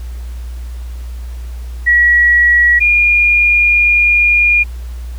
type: tone pair in turn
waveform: sine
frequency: 1923 / 2423 Hz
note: B6 / D#7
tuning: -47 / -47 cents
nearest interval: major third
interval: 400 cents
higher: second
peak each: -6 / -7 dBFS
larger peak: first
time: 1.86-2.8 / 2.8-4.64 s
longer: second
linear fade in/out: 20 ms
effects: added 60 Hz sine -22 dBFS peak until 5.18 s + pink hiss -43 dBFS RMS until 5.18 s